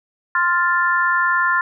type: chord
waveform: sine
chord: F major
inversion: second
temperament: equal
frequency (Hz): 1046.5 / 1396.9 / 1760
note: C6 / F6 / A6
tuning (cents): 0 / 0 / 0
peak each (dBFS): -19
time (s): 0.35-1.61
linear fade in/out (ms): 2
effects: none